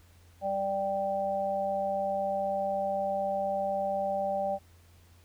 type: harmonic tone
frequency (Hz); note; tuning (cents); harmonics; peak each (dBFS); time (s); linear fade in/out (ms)
196; G3; 0; 1 / 3 / 4; -41 / -30 / -31; 0.41-4.59; 50
effects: added 86 Hz sine -56 dBFS peak until 5.24 s + pink hiss -63 dBFS RMS until 5.24 s